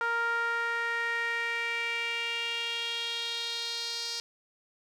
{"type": "tone with band-pass filter sweep", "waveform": "sawtooth", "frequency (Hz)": 466.2, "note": "A#4", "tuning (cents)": 0, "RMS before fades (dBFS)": -32, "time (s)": [0.01, 4.2], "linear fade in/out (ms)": 0, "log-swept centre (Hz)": [1300, 4800], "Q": 3.8, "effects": []}